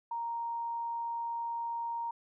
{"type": "tone", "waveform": "sine", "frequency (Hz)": 932.3, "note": "A#5", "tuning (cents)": 0, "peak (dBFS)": -33, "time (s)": [0.11, 2.11], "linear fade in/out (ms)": 5, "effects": []}